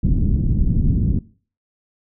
pink low-pass noise, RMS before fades -17 dBFS, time 0.03-1.19 s, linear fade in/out 5 ms, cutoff 230 Hz, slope 24 dB/octave, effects noise-tail reverb RT60 0.4 s tail -19 dB re dry

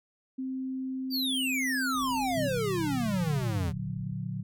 sine tone, 261.6 Hz, C4, in tune, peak -31 dBFS, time 0.38-2.48 s, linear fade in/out 10 ms
square exponential sweep, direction down, 4787 to 77.78 Hz, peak -29 dBFS, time 1.1-3.73 s, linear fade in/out 50 ms
pink low-pass noise, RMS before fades -49 dBFS, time 1.94-4.14 s, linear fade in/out 10 ms, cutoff 220 Hz, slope 48 dB/octave
sine chord, Bb augmented, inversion none, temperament equal with one note detuned, 116.54 / 146.83 / 183.4 Hz, Bb2 / D3 / F#3, 0 / 0 / -15 cents, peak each -36 dBFS, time 2.35-4.43 s, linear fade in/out 10 ms
effects none

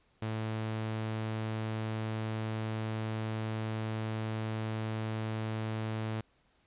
sawtooth tone, 110 Hz, A2, in tune, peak -29 dBFS, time 0.22-6.21 s, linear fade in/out 5 ms, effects pink hiss -70 dBFS RMS until 6.66 s + resampled to 8000 Hz

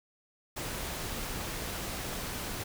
pink noise, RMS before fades -37 dBFS, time 0.56-2.64 s, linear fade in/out 10 ms, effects none

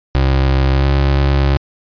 30% pulse tone with pitch glide, 66.9 to 68.98 Hz, C2 to C#2, +39 to -8 cents, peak -8 dBFS, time 0.15-1.57 s, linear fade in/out 0 ms, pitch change +53 cents, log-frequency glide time 0.75-0.86 s, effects resampled to 11025 Hz

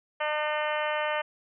harmonic tone, 302.3 Hz, D#4, 50 cents flat, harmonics 2 / 3 / 4 / 5 / 6 / 7 / 8 / 9 / 10, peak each -30 / -33 / -35 / -37 / -35 / -38 / -41 / -42 / -40 dBFS, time 0.2-1.22 s, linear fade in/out 10 ms, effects none

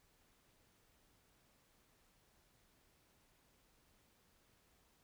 silence, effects pink hiss -73 dBFS RMS until 5.03 s

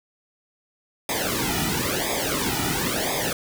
pink noise with flanger, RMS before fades -25 dBFS, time 1.09-3.33 s, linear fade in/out 2 ms, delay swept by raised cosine 0.69 to 1.89 ms, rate 0.98 Hz, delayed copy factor -0.95, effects none

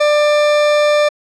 40% pulse tone, 594 Hz, D5, 20 cents sharp, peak -9 dBFS, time 0-1.09 s, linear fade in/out 10 ms, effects low-pass 5000 Hz 12 dB/octave

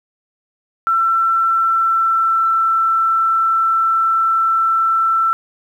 sine tone with pitch glide, 1343 to 1335.3 Hz, E6 to E6, +32 to +22 cents, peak -12 dBFS, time 0.87-5.33 s, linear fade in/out 0 ms, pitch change -10 cents, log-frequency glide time 1.49-2.63 s, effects 8-bit

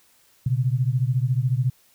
sine beating tone pair, 122.1 / 136.1 Hz, B2 / C#3, -19 / -31 cents, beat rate 14 Hz, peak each -21 / -23 dBFS, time 0.46-1.7 s, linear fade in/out 5 ms, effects white hiss -59 dBFS RMS until 1.94 s

